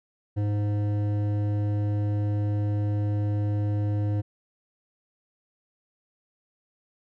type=tone with hard clipping; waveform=triangle; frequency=103.5 Hz; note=G#2; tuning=5 cents flat; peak=-25 dBFS; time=0.36-4.22 s; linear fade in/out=20 ms; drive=15 dB; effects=none